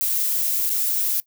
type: noise with dropouts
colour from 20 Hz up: violet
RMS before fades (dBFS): -22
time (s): 0.01-1.2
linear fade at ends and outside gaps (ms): 0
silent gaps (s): 0.695-0.702
effects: noise-tail reverb RT60 0.1 s tail -20 dB re dry